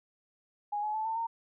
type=tone with pitch steps; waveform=sine; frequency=827 / 848.8 / 871.1 / 894.1 / 917.6 Hz; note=G#5 / G#5 / A5 / A5 / A#5; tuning=-8 / +38 / -18 / +28 / -28 cents; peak=-30 dBFS; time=0.72-1.27 s; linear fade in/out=10 ms; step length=110 ms; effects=none